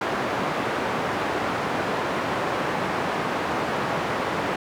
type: band-pass noise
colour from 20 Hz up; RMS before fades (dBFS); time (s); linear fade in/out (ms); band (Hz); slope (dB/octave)
white; -26; 0.01-4.56; 5; 130 to 1200; 12
effects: none